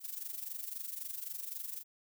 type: noise with amplitude modulation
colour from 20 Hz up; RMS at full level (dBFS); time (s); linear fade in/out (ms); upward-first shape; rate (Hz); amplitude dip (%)
violet; -39; 0-1.84; 50; sine; 23.8; 75
effects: none